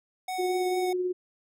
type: tone with vibrato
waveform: square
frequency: 740 Hz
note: F#5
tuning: in tune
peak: -31 dBFS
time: 0.28-0.93 s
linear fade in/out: 5 ms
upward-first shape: sine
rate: 4.5 Hz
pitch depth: 10 cents each way
type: tone with tremolo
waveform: sine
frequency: 363.1 Hz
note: F#4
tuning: 33 cents flat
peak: -24 dBFS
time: 0.38-1.13 s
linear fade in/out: 20 ms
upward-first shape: sine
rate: 18 Hz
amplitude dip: 35%
effects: none